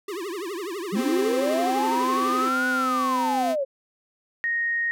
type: tone with vibrato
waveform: square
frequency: 371.5 Hz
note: F#4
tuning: 7 cents sharp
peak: -30 dBFS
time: 0.08-2.49 s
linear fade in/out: 5 ms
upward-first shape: triangle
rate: 12 Hz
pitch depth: 260 cents each way
type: linear two-way sweep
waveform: sine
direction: up then down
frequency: 177.3 to 1480 to 522 Hz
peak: -22 dBFS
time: 0.92-3.65 s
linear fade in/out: 20 ms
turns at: 2.68 s
type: tone with pitch glide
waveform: sawtooth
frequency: 261.6 to 257 Hz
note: C4 to C4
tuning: 0 to -31 cents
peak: -22 dBFS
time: 0.94-3.56 s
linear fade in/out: 50 ms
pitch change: -31 cents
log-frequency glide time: 1.74-2.05 s
type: tone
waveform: sine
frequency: 1864.7 Hz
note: A#6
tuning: in tune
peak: -22 dBFS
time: 4.44-4.91 s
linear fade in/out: 0 ms
effects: none